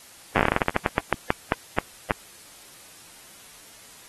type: slowing click train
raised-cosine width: 0.5 ms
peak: -4 dBFS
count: 20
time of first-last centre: 0.36-2.108 s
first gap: 9 ms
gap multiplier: 1.22
effects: white hiss -48 dBFS RMS until 4.08 s + AAC 32 kbps